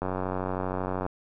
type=click train; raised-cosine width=1 ms; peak=-16 dBFS; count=98; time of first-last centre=0.02-1.064 s; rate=92.9 Hz; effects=none